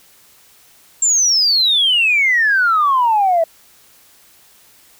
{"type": "exponential sweep", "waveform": "sine", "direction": "down", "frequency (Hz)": [7459, 642], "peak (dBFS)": -10, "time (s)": [1.02, 3.44], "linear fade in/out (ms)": 5, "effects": ["tanh soft clip ceiling -6 dBFS", "white hiss -49 dBFS RMS until 4.99 s"]}